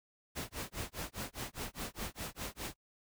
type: noise with tremolo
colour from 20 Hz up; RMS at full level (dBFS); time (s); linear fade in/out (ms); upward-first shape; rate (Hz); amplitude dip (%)
pink; -39; 0.35-2.76; 20; sine; 4.9; 100
effects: noise-tail reverb RT60 0.1 s tail -26 dB re dry